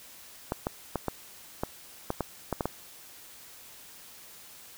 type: clicks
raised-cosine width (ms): 1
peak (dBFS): -14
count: 10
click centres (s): 0.521 / 0.669 / 0.957 / 1.083 / 1.635 / 2.104 / 2.207 / 2.527 / 2.608 / 2.656
effects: white hiss -50 dBFS RMS until 4.77 s